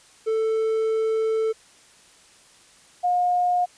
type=tone pair in turn; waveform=triangle / sine; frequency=442.5 / 715.5 Hz; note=A4 / F5; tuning=+10 / +42 cents; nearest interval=minor sixth; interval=832 cents; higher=second; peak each=-18 dBFS; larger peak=neither; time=0.26-1.53 / 3.03-3.66 s; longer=first; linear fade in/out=20 ms; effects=white hiss -53 dBFS RMS until 3.77 s + resampled to 22050 Hz